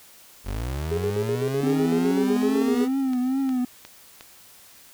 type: linear sweep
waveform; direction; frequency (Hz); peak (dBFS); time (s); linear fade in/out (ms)
30% pulse; up; 43.36 to 248.7; -24; 0.44-2.89; 50
type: tone with tremolo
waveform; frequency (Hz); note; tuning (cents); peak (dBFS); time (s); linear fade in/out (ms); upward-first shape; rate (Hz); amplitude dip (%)
sine; 413; G#4; -10; -22; 0.91-2.85; 10; square; 7.9; 65
type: tone with vibrato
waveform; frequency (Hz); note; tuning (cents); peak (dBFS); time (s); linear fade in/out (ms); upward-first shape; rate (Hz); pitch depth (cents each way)
triangle; 260; C4; -11; -19; 1.63-3.65; 5; triangle; 2.4; 94
type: click train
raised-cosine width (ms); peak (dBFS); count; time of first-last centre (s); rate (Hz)
0.2; -23; 8; 1.7-4.209; 2.79
effects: white hiss -50 dBFS RMS until 4.93 s